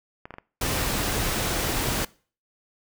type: clicks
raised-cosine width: 0.5 ms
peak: -23 dBFS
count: 7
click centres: 0.255 / 0.307 / 0.34 / 0.384 / 0.628 / 0.918 / 0.992 s
type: noise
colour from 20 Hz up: pink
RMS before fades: -26 dBFS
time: 0.61-2.05 s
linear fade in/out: 5 ms
effects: noise-tail reverb RT60 0.4 s tail -22 dB re dry